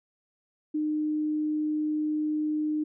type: tone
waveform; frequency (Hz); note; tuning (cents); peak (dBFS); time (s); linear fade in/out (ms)
sine; 304.8; D#4; -36; -25; 0.74-2.84; 10
effects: none